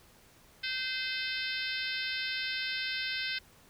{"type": "harmonic tone", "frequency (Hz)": 516, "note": "C5", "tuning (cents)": -24, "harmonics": [3, 4, 5, 6, 7, 8, 9, 10], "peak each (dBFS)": [-38, -39, -40, -41, -41, -42, -43, -43], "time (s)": [0.63, 3.39], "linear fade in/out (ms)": 10, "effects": ["pink hiss -60 dBFS RMS until 3.69 s"]}